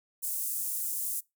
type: high-pass noise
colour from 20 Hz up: pink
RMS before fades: -33 dBFS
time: 0.22-1.21 s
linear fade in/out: 20 ms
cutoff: 8600 Hz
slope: 24 dB/octave
effects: noise-tail reverb RT60 0.2 s tail -23 dB re dry